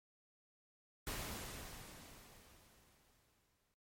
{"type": "noise with exponential decay", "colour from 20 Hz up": "pink", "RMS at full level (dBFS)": -42, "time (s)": [1.07, 3.74], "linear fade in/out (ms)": 0, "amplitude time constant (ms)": 580, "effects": ["noise-tail reverb RT60 0.1 s tail -19 dB re dry", "MP3 64 kbps"]}